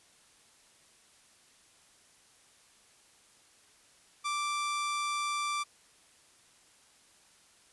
sawtooth tone, 1174 Hz, D6, 1 cent flat, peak -27 dBFS, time 4.24-5.64 s, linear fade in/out 20 ms, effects white hiss -62 dBFS RMS until 7.72 s + resampled to 24000 Hz

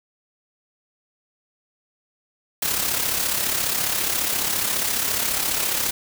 white noise with amplitude modulation, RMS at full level -21 dBFS, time 2.62-5.91 s, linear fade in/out 5 ms, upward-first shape sine, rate 34.6 Hz, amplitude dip 50%, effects none

